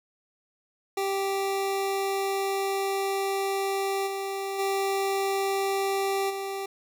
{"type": "tone with level steps", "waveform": "25% pulse", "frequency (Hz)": 391.3, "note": "G4", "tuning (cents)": -3, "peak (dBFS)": [-22, -26, -21, -27], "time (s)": [0.97, 6.66], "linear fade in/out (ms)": 5, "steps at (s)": [4.06, 4.58, 6.29], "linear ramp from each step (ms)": 20, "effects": []}